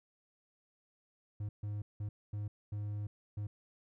triangle tone bursts at uneven times, 103.83 Hz, G#2, in tune, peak -34 dBFS, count 6, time 1.4-1.49 / 1.63-1.82 / 2-2.09 / 2.33-2.48 / 2.72-3.07 / 3.37-3.47 s, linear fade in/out 5 ms, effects none

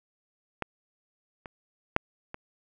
clicks, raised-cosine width 0.5 ms, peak -15 / -25 / -6 / -22 dBFS, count 4, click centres 0.623 / 1.458 / 1.964 / 2.344 s, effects none

